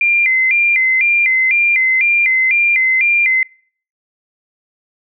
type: tone with vibrato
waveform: sine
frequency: 2217 Hz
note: C#7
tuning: in tune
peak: -10 dBFS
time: 0.01-3.43 s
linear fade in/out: 2 ms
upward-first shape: square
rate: 2 Hz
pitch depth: 130 cents each way
effects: noise-tail reverb RT60 0.5 s tail -24 dB re dry